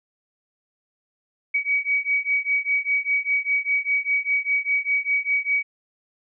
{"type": "beating tone pair", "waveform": "sine", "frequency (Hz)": [2263, 2268], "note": ["C#7", "C#7"], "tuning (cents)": [35, 39], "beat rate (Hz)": 5, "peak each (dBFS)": -23, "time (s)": [1.54, 5.63], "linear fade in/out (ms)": 10, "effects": []}